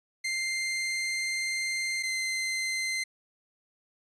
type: tone pair in turn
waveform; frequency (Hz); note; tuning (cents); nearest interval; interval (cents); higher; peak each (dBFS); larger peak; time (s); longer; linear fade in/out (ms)
sawtooth; 2093 / 2073; C7 / C7; 0 / -17; unison; 17; first; -25; neither; 0.24-2.03 / 2.03-3.04; first; 10
effects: resampled to 22050 Hz